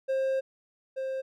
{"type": "tone pair in turn", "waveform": "triangle", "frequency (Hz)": [532, 529.3], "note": ["C5", "C5"], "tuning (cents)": [29, 20], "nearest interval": "unison", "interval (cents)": 9, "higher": "first", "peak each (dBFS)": [-23, -28], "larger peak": "first", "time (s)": [[0.08, 0.41], [0.96, 1.22]], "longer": "first", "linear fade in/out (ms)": 20, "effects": []}